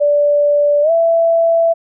sine tone with pitch glide, 583 to 665.8 Hz, D5 to E5, -13 to +17 cents, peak -9 dBFS, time 0-1.74 s, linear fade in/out 20 ms, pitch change +230 cents, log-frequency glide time 0.82-0.91 s, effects none

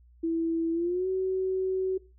sine tone with pitch glide, 329.6 to 376.4 Hz, E4 to F#4, 0 to +30 cents, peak -25 dBFS, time 0.23-1.98 s, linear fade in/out 10 ms, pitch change +230 cents, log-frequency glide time 0.72-1.08 s, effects noise-tail reverb RT60 0.3 s tail -20 dB re dry + added 60 Hz sine -54 dBFS peak until 2.18 s

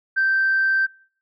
sine tone, 1561 Hz, G6, 8 cents flat, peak -15 dBFS, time 0.16-0.87 s, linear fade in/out 20 ms, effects noise-tail reverb RT60 0.5 s tail -24 dB re dry + tanh soft clip ceiling -12 dBFS

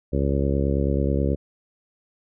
harmonic tone, 69.3 Hz, C#2, in tune, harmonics 1 / 2 / 3 / 4 / 5 / 6 / 7 / 8, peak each -23 / -26 / -28 / -29 / -30 / -31 / -31 / -32 dBFS, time 0.12-1.36 s, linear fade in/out 20 ms, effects none

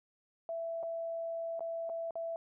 sine tone with dropouts, 664 Hz, E5, 12 cents sharp, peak -35 dBFS, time 0.49-2.36 s, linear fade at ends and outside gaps 1 ms, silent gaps 0.829-0.833 / 1.594-1.606 / 1.893-1.898 / 2.108-2.155 s, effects none

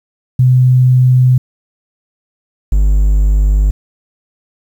sine / triangle tone pair in turn, 127.1 / 50.22 Hz, C3 / G1, -50 / +43 cents, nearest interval octave + major third, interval 1607 cents, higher first, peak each -5 dBFS, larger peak neither, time 0.39-1.38 / 2.72-3.71 s, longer neither, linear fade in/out 5 ms, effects 7-bit

